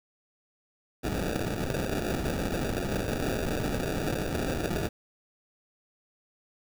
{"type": "noise with sample-and-hold", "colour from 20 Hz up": "white", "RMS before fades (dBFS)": -30, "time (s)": [1.03, 4.89], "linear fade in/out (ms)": 20, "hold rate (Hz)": 1050, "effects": []}